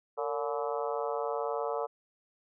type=harmonic tone with a mistuned harmonic; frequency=143.7 Hz; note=D3; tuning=37 cents flat; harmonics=3 / 4 / 5 / 6 / 7 / 8 / 9; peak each=-34 / -36 / -38 / -40 / -41 / -42 / -43 dBFS; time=0.17-1.87 s; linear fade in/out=20 ms; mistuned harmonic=3; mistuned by=+95 cents; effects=none